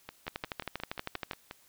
two click trains, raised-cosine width 0.3 ms, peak -18 / -24 dBFS, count 14 / 9, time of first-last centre 0.28-1.312 / 0.09-1.511 s, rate 12.6 / 5.63 Hz, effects white hiss -63 dBFS RMS until 1.68 s

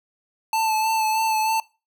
square tone with vibrato, 879 Hz, A5, 2 cents flat, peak -20 dBFS, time 0.53-1.6 s, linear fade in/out 2 ms, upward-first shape sine, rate 3.2 Hz, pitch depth 24 cents each way, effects noise-tail reverb RT60 0.3 s tail -21 dB re dry

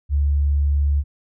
sine tone, 71.7 Hz, D2, 41 cents flat, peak -15 dBFS, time 0.09-1.04 s, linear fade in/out 50 ms, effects none

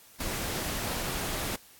pink noise, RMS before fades -33 dBFS, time 0.2-1.56 s, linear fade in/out 5 ms, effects white hiss -55 dBFS RMS until 1.79 s + AAC 64 kbps

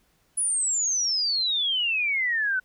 sine exponential sweep, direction down, 10130 to 1480 Hz, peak -22 dBFS, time 0.37-2.6 s, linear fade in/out 10 ms, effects pink hiss -66 dBFS RMS until 2.64 s

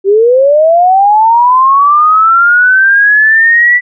sine linear sweep, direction up, 379.5 to 1975.5 Hz, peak -3 dBFS, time 0.04-3.81 s, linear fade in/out 50 ms, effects none

